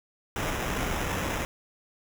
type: noise with sample-and-hold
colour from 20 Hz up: pink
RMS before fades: -30 dBFS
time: 0.36-1.45 s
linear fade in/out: 0 ms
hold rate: 4410 Hz
effects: none